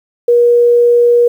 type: tone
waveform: sine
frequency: 478.4 Hz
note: A#4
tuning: 45 cents sharp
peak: -5 dBFS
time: 0.28-1.28 s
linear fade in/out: 5 ms
effects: 7-bit